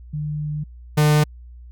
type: tone pair in turn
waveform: sine / 45% pulse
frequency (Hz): 150.4 / 150.4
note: D3 / D3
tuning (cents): +42 / +42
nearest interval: unison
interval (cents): 0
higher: neither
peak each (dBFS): -23 / -13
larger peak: second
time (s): 0.13-0.64 / 0.97-1.24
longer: first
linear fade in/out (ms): 10
effects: added 60 Hz sine -38 dBFS peak until 1.71 s